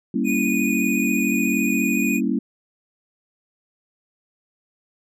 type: chord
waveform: sine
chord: G diminished seventh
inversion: none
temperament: equal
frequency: 196 / 233.1 / 277.2 / 329.6 Hz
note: G3 / Bb3 / Db4 / Fb4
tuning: 0 / 0 / 0 / 0 cents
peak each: -25 / -23 / -24 / -27 dBFS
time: 0.14-2.39 s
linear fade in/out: 5 ms
type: tone with vibrato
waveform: square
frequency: 2468 Hz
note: D#7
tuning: 15 cents flat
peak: -24 dBFS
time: 0.24-2.21 s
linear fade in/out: 50 ms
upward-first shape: square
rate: 14 Hz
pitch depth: 9 cents each way
effects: none